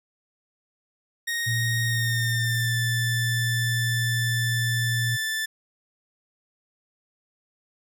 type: tone with pitch glide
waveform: sawtooth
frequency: 1864.7 to 1760 Hz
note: A#6 to A6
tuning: 0 to 0 cents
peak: -22 dBFS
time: 1.27-5.46 s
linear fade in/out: 10 ms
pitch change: -100 cents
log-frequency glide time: 1.85-2.77 s
type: tone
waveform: sine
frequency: 116.54 Hz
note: A#2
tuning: in tune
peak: -24 dBFS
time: 1.46-5.17 s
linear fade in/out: 20 ms
effects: none